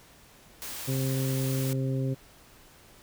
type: noise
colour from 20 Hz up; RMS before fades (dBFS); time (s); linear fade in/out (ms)
white; -38; 0.62-1.73; 0
type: harmonic tone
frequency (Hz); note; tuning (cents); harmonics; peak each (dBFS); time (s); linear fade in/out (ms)
132.7; C3; +25; 1 / 2 / 3 / 4; -27 / -33 / -37 / -39; 0.87-2.15; 20
effects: pink hiss -55 dBFS RMS until 3.02 s